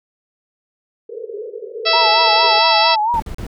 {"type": "band-pass noise", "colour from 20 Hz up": "white", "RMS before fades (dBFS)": -29, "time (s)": [1.09, 2.59], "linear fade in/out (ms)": 5, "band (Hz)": [410, 490], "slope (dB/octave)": 96}
{"type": "harmonic tone", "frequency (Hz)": 659.3, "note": "E5", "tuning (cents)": 0, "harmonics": [1, 2, 3, 4, 5, 6, 7, 8], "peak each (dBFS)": [-19, -21, -24, -20, -22, -20, -20, -21], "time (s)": [1.85, 2.96], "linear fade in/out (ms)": 20}
{"type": "tone with vibrato", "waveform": "sine", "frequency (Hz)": 899, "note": "A5", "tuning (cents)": 37, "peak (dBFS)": -14, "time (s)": [1.93, 3.2], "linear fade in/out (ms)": 5, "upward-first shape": "sine", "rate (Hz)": 4.4, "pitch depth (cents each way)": 120}
{"type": "noise bursts", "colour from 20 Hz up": "brown", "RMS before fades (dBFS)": -27, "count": 3, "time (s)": [3.14, 3.467], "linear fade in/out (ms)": 0, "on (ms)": 83, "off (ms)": 39}
{"effects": []}